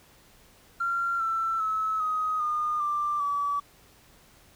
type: tone with pitch steps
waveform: triangle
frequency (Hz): 1378 / 1336.5 / 1296.2 / 1257.1 / 1219.2 / 1182.4 / 1146.8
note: F6 / E6 / E6 / D#6 / D#6 / D6 / D6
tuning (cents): -24 / +23 / -30 / +17 / -36 / +11 / -42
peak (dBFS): -21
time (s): 0.8-3.6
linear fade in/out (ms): 10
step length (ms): 400
effects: tanh soft clip ceiling -23 dBFS + pink hiss -57 dBFS RMS until 4.55 s